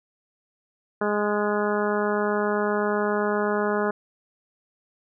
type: harmonic tone with a mistuned harmonic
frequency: 207.7 Hz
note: G#3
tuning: in tune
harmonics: 1 / 2 / 3 / 4 / 5 / 6 / 7 / 8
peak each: -28 / -25 / -29 / -32 / -32 / -33 / -32 / -37 dBFS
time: 1.01-3.91 s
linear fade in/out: 5 ms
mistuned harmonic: 8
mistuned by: +27 cents
effects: none